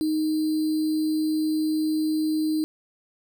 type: tone with sample-and-hold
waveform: sine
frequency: 311.1 Hz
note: D#4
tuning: in tune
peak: -21 dBFS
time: 0.01-2.64 s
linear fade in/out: 0 ms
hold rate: 4410 Hz
effects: none